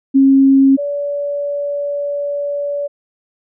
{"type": "tone pair in turn", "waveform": "sine", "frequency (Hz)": [270.9, 574], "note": ["C#4", "D5"], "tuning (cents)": [-40, -40], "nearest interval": "octave + minor second", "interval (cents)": 1300, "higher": "second", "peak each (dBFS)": [-6, -17], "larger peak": "first", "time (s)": [[0.14, 0.77], [0.77, 2.88]], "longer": "second", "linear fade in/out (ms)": 20, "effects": []}